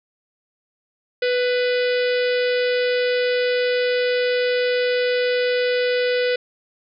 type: harmonic tone with a mistuned harmonic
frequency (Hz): 494.7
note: B4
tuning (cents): +3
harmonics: 1 / 3 / 4 / 5 / 6 / 7 / 8 / 9 / 10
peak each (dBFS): -18 / -28 / -30 / -32 / -34 / -35 / -36 / -37 / -38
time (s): 1.22-6.36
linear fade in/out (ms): 5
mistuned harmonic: 4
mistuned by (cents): +17
effects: none